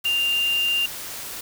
sine tone in noise, 2794 Hz, F7, in tune, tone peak -19 dBFS, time 0.05-0.86 s, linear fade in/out 5 ms, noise white, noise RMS -34 dBFS, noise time 0.04-1.41 s, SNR +12 dB, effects none

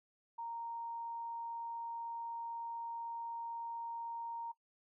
sine tone, 929 Hz, A#5, 6 cents flat, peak -40 dBFS, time 0.38-4.52 s, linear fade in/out 10 ms, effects noise-tail reverb RT60 0.1 s tail -19 dB re dry

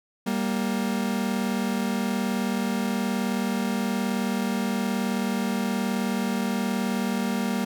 40% pulse tone pair together, 195.8 / 234.7 Hz, G3 / A#3, -2 / +12 cents, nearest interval minor third, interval 314 cents, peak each -26 dBFS, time 0.26-7.65 s, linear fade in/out 10 ms, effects none

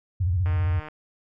sine tone with vibrato, 89.4 Hz, F2, 41 cents sharp, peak -20 dBFS, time 0.2-0.8 s, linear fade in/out 10 ms, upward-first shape square, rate 15 Hz, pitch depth 130 cents each way
click train, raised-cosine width 0.5 ms, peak -24 dBFS, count 66, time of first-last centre 0.46-0.885 s, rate 153 Hz
effects none

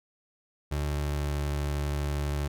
30% pulse tone with pitch glide, 73.42 to 72.45 Hz, D2 to D2, 0 to -23 cents, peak -25 dBFS, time 0.71-2.48 s, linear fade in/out 10 ms, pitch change -23 cents, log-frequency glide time 0.82-1.43 s, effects none

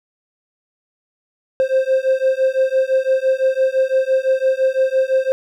triangle beating tone pair, 523.3 / 529.2 Hz, C5 / C5, 0 / +20 cents, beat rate 5.9 Hz, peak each -15 dBFS, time 1.6-5.32 s, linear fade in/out 0 ms, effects none

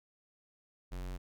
square tone, 45.42 Hz, F#1, 31 cents flat, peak -39 dBFS, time 0.91-1.18 s, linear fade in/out 20 ms, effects none

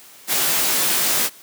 white noise with comb filter, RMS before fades -19 dBFS, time 0.27-1.3 s, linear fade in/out 50 ms, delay 17 ms, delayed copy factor -0.8, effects white hiss -45 dBFS RMS until 1.42 s + high-pass 150 Hz 12 dB/octave

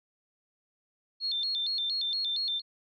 sine tone with vibrato, 3920 Hz, B7, 14 cents flat, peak -28 dBFS, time 1.2-2.62 s, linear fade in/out 50 ms, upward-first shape square, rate 4.3 Hz, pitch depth 160 cents each way, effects none

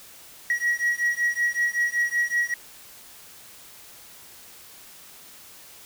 triangle beating tone pair, 1909 / 1914.3 Hz, A#6 / A#6, +41 / +45 cents, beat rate 5.3 Hz, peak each -23 dBFS, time 0.5-2.54 s, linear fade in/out 2 ms, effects white hiss -47 dBFS RMS until 5.85 s

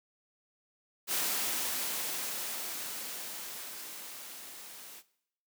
white noise with level ramp, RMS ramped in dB -31 to -49 dBFS, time 1.07-5.03 s, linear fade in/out 50 ms, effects noise-tail reverb RT60 0.7 s tail -18 dB re dry + high-pass 200 Hz 12 dB/octave

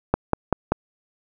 click train, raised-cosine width 1 ms, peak -3 dBFS, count 4, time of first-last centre 0.14-0.72 s, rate 5.17 Hz, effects none

